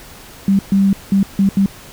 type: tone bursts at uneven times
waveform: sine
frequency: 196 Hz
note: G3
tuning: in tune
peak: -9 dBFS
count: 5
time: 0.48-0.59 / 0.72-0.93 / 1.12-1.23 / 1.39-1.49 / 1.57-1.66 s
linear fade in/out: 2 ms
effects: pink hiss -38 dBFS RMS until 1.92 s